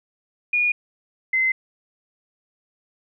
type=tone pair in turn; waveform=sine; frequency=2442 / 2060 Hz; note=D#7 / C7; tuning=-33 / -28 cents; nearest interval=minor third; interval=295 cents; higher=first; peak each=-17 dBFS; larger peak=neither; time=0.53-0.72 / 1.33-1.52 s; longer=neither; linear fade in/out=5 ms; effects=none